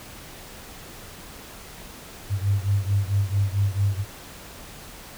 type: beating tone pair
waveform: sine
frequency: 98 / 102.5 Hz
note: G2 / G#2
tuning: 0 / -22 cents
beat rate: 4.5 Hz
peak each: -22 / -24 dBFS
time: 2.29-4.05 s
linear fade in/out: 50 ms
effects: pink hiss -42 dBFS RMS until 5.17 s